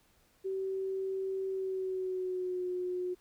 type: tone with pitch glide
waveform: sine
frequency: 383.2 to 361.9 Hz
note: G4 to F#4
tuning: -39 to -38 cents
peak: -32 dBFS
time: 0.44-3.15 s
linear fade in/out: 20 ms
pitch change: -99 cents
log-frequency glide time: 1.48-2.66 s
effects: pink hiss -68 dBFS RMS until 3.2 s